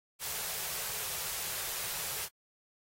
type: band-stop noise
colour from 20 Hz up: white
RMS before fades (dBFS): -37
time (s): 0.19-2.29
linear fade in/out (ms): 50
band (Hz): 190 to 370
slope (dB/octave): 48
effects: AAC 48 kbps